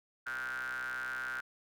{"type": "ring-modulated tone", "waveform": "square", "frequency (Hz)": 63.5, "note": "B1", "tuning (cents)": 49, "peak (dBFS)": -34, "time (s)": [0.26, 1.41], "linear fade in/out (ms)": 10, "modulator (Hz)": 1490, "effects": []}